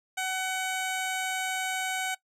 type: tone with low-pass filter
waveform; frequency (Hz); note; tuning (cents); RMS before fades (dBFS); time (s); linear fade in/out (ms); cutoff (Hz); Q
15% pulse; 752; F#5; +28; -31; 0.17-2.15; 10; 10000; 1.4
effects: noise-tail reverb RT60 0.1 s tail -19 dB re dry